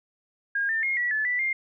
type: tone with pitch steps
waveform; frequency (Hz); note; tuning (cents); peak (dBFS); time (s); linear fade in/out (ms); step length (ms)
sine; 1624 / 1796 / 2143 / 1940 / 1732 / 1973 / 2113; G#6 / A6 / C7 / B6 / A6 / B6 / C7; -39 / +35 / +41 / -31 / -28 / -2 / +16; -23; 0.55-1.53; 5; 140
effects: none